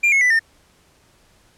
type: tone with pitch steps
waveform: triangle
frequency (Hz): 2391 / 2180 / 1987.5 / 1812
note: D7 / C#7 / B6 / A#6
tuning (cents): +30 / -29 / +10 / -50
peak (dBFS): -11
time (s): 0.03-0.394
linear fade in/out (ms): 10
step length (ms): 91
effects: pink hiss -56 dBFS RMS until 1.57 s + low-pass 11000 Hz 12 dB/octave